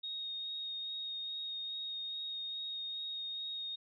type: tone with vibrato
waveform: sine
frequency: 3729 Hz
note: A#7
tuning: in tune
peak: -38 dBFS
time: 0.03-3.76 s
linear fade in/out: 10 ms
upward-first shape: sine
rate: 2.4 Hz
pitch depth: 11 cents each way
effects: none